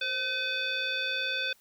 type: tone with frequency modulation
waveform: sine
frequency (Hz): 2524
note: D#7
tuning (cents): +24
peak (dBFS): -28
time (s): 0.01-1.53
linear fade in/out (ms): 5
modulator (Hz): 998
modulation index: 1.5
effects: white hiss -63 dBFS RMS until 1.6 s